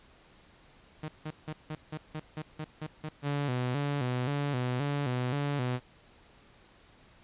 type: tone bursts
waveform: sawtooth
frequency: 154.6 Hz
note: D#3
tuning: 11 cents flat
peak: -31 dBFS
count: 10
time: 1.03-3.09 s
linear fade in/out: 5 ms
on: 53 ms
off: 170 ms
type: tone with vibrato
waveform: sawtooth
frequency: 133.9 Hz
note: C3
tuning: 40 cents sharp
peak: -25 dBFS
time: 3.22-5.8 s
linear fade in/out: 50 ms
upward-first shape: square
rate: 1.9 Hz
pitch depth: 120 cents each way
effects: pink hiss -59 dBFS RMS until 7.23 s + resampled to 8000 Hz